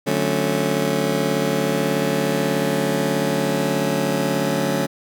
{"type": "chord", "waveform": "20% pulse", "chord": "D major seventh", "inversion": "none", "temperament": "just", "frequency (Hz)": [146.83, 183.54, 220.2, 275.3], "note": ["D3", "F#3", "A3", "C#4"], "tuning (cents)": [0, -14, 2, -12], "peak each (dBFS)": -20, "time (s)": [0.06, 4.87], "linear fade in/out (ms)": 20, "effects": []}